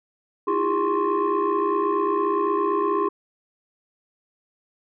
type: tone cluster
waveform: sine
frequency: 319.4 / 348.8 / 404.4 / 1051 / 1119 Hz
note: D#4 / F4 / G#4 / C6 / C#6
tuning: +45 / -2 / -46 / +7 / +16 cents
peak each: -27 / -27 / -22 / -23 / -29 dBFS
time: 0.47-3.09 s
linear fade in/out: 10 ms
effects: tanh soft clip ceiling -14 dBFS